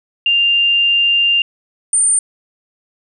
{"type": "tone pair in turn", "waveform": "sine", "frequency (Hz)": [2794, 8968], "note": ["F7", "C#9"], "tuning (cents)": [0, 19], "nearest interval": "octave + minor sixth", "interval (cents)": 2019, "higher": "second", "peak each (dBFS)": -10, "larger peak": "neither", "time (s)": [[0.26, 1.42], [1.93, 2.19]], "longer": "first", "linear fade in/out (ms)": 2, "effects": []}